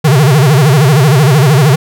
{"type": "tone with vibrato", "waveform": "square", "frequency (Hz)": 141.5, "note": "C#3", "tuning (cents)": 36, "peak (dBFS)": -5, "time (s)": [0.04, 1.76], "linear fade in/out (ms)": 10, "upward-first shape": "sine", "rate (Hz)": 13, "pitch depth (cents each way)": 220, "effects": []}